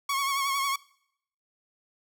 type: tone with vibrato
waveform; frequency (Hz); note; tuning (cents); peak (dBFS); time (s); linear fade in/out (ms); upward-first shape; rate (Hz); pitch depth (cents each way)
sawtooth; 1104; C#6; -7; -22; 0.09-0.76; 5; triangle; 11; 54
effects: noise-tail reverb RT60 0.7 s tail -22 dB re dry